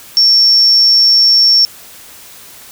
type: tone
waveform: sine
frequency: 5460 Hz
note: F8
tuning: 40 cents flat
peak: -5 dBFS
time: 0.17-1.65 s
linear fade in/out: 0 ms
effects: white hiss -36 dBFS RMS until 2.71 s